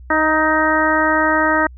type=harmonic tone with a mistuned harmonic; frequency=311.9 Hz; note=D#4; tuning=4 cents sharp; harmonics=1 / 2 / 3 / 4 / 5 / 6; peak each=-20 / -20 / -20 / -20 / -20 / -20 dBFS; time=0.1-1.67 s; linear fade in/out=5 ms; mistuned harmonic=4; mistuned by=+16 cents; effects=added 62 Hz sine -35 dBFS peak until 1.77 s